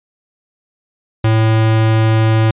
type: tone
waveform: square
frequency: 110.9 Hz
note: A2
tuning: 14 cents sharp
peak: -10 dBFS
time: 1.24-2.51 s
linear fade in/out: 5 ms
effects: resampled to 8000 Hz